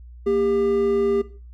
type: tone pair together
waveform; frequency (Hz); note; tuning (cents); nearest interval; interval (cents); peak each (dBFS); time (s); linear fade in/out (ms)
triangle; 233.1 / 399.1; A#3 / G4; 0 / +31; major sixth; 931; -24 / -16; 0.26-1.22; 10
effects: noise-tail reverb RT60 0.4 s tail -17 dB re dry + added 60 Hz sine -39 dBFS peak until 1.53 s